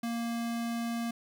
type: tone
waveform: square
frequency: 233.1 Hz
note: A#3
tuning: in tune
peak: -32 dBFS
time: 0.03-1.11 s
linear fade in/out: 5 ms
effects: none